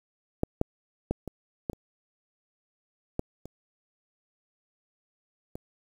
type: clicks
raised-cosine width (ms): 2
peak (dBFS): -11 / -10 / -13 / -22 / -16 / -28 / -14 / -28 / -24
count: 9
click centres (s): 0.434 / 0.614 / 1.11 / 1.277 / 1.698 / 1.732 / 3.194 / 3.456 / 5.555
effects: 8-bit